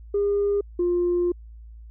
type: tone pair in turn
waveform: sine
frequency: 405.2 / 351.7 Hz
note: G#4 / F4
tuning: -43 / +12 cents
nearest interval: major second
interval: 245 cents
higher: first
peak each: -18 dBFS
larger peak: neither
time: 0.14-0.61 / 0.79-1.32 s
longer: second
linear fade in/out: 5 ms
effects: tanh soft clip ceiling -16 dBFS + added 56 Hz sine -40 dBFS peak until 1.9 s